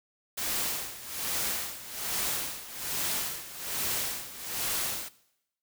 white noise with tremolo, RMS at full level -30 dBFS, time 0.37-5.09 s, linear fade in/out 10 ms, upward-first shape sine, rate 1.2 Hz, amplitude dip 80%, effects noise-tail reverb RT60 0.8 s tail -19 dB re dry

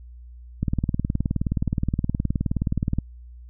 click train, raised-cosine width 5 ms, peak -10 dBFS, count 46, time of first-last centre 0.63-2.986 s, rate 19.1 Hz, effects added 60 Hz sine -40 dBFS peak until 3.49 s

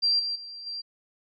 sine tone with level steps, 4727 Hz, D8, 10 cents sharp, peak -20 / -27 / -38 / -32 dBFS, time 0.02-0.82 s, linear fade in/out 20 ms, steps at 0.19 / 0.35 / 0.66 s, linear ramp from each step 10 ms, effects none

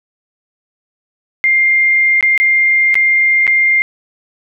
sine tone with dropouts, 2108 Hz, C7, 12 cents sharp, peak -8 dBFS, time 1.44-3.82 s, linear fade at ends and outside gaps 0 ms, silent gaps 2.209-2.227 / 2.377-2.4 / 2.943-2.954 / 3.468-3.477 s, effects none

